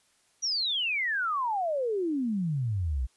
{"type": "exponential sweep", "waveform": "sine", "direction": "down", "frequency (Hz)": [5900, 58.27], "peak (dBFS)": -26, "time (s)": [0.42, 3.07], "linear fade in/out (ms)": 20, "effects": ["white hiss -67 dBFS RMS until 3.16 s", "resampled to 24000 Hz"]}